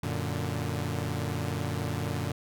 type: chord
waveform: sawtooth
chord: Gb augmented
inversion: none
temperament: equal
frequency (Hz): 92.5 / 116.54 / 146.83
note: Gb2 / Bb2 / D3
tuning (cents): 0 / 0 / 0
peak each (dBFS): -30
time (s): 0.03-2.32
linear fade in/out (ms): 5
effects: none